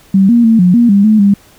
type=tone with pitch steps; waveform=sine; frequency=193.4 / 236.5 / 225.4 / 179.5 / 237.4 / 199.9 / 216 / 200.3 Hz; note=G3 / A#3 / A3 / F3 / A#3 / G3 / A3 / G3; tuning=-23 / +25 / +42 / +48 / +32 / +34 / -32 / +38 cents; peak=-4 dBFS; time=0.14-1.34 s; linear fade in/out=5 ms; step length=150 ms; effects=pink hiss -44 dBFS RMS until 1.58 s